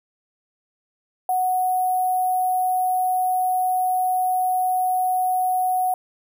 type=tone with sample-and-hold; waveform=sine; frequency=739 Hz; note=F#5; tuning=2 cents flat; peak=-18 dBFS; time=1.29-5.94 s; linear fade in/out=2 ms; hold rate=11025 Hz; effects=none